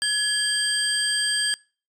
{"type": "tone cluster", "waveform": "sine", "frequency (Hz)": [1684, 3180, 4759, 8410], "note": ["G#6", "G7", "D8", "C9"], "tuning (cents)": [24, 24, 22, 8], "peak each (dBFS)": -26, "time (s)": [0.02, 1.54], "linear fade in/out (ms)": 0, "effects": ["noise-tail reverb RT60 0.4 s tail -26 dB re dry", "tanh soft clip ceiling -13 dBFS"]}